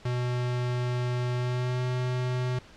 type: tone with pitch glide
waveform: square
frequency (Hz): 123.47 to 125.7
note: B2 to B2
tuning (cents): 0 to +31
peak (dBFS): -27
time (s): 0.05-2.59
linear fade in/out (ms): 5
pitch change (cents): +31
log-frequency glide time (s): 1.35-1.83
effects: pink hiss -52 dBFS RMS until 2.76 s + low-pass 5000 Hz 12 dB/octave